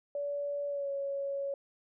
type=tone with pitch glide; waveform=sine; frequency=573 to 556.4 Hz; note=D5 to C#5; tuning=-43 to +6 cents; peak=-32 dBFS; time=0.15-1.54 s; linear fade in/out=2 ms; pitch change=-51 cents; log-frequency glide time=0.68-0.9 s; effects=none